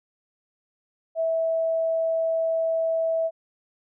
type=tone; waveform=sine; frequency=653 Hz; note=E5; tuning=17 cents flat; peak=-21 dBFS; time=1.15-3.31 s; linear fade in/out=50 ms; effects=none